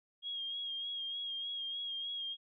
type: tone with vibrato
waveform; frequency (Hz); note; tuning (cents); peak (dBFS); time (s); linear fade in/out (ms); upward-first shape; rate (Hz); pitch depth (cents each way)
sine; 3264; G#7; -31; -37; 0.22-2.37; 50; sine; 3.3; 33
effects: none